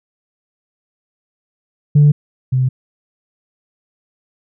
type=tone pair in turn; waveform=sine; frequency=146.83 / 128.85 Hz; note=D3 / C3; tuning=0 / -26 cents; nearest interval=major second; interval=226 cents; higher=first; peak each=-4 / -11 dBFS; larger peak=first; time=1.95-2.12 / 2.52-2.69 s; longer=neither; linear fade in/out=10 ms; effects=tanh soft clip ceiling -3 dBFS